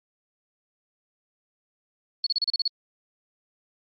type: tone bursts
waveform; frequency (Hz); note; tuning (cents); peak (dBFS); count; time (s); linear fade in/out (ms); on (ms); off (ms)
sine; 4383; C#8; -20; -21; 8; 2.24-2.678; 2; 25; 34
effects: Opus 48 kbps